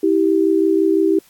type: tone pair together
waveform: sine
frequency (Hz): 324 / 389.9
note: E4 / G4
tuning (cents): -30 / -9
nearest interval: minor third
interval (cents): 321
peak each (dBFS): -15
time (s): 0.03-1.19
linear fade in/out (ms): 5
effects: white hiss -52 dBFS RMS until 1.29 s + AAC 64 kbps